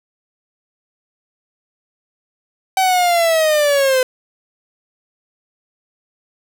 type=linear sweep; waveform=45% pulse; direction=down; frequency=766 to 507 Hz; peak=-12 dBFS; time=2.77-4.03 s; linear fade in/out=2 ms; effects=none